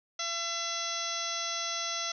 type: harmonic tone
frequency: 675 Hz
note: E5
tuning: 41 cents sharp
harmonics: 1 / 2 / 3 / 4 / 5 / 6 / 7 / 8 / 9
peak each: -42 / -39 / -41 / -44 / -39 / -41 / -45 / -40 / -37 dBFS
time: 0.19-2.12 s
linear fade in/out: 5 ms
effects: none